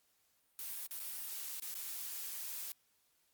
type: noise with dropouts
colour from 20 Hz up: blue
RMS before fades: -43 dBFS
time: 0.59-2.72 s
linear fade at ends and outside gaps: 1 ms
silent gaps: 0.866-0.909 / 0.994-0.999 / 1.599-1.621 / 1.742-1.752 s
effects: white hiss -75 dBFS RMS until 3.33 s + Opus 48 kbps